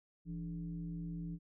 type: tone with frequency modulation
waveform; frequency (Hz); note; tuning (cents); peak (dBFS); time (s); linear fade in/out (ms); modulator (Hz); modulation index
sine; 168.1; E3; +34; -39; 0.25-1.39; 50; 126; 0.65
effects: none